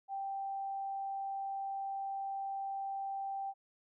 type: tone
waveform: sine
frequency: 784 Hz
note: G5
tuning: in tune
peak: -36 dBFS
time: 0.08-3.54 s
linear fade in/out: 50 ms
effects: none